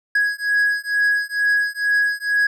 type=beating tone pair; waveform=triangle; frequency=1661.2 / 1663.4 Hz; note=G#6 / G#6; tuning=0 / +2 cents; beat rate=2.2 Hz; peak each=-18 dBFS; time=0.15-2.47 s; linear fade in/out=5 ms; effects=none